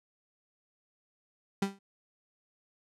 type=tone with exponential decay; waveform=35% pulse; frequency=196.9 Hz; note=G3; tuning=8 cents sharp; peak=-22 dBFS; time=1.62-1.79 s; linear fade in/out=5 ms; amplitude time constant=36 ms; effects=low-pass 10000 Hz 12 dB/octave